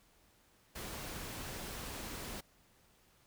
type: noise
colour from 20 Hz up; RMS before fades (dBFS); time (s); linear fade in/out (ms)
pink; -44; 0.75-2.41; 10
effects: pink hiss -68 dBFS RMS until 3.26 s